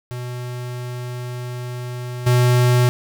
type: tone with level steps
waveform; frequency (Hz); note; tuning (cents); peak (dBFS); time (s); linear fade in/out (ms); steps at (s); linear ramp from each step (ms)
square; 123.47; B2; 0; -27 / -13; 0.11-2.89; 0; 2.26; 10
effects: none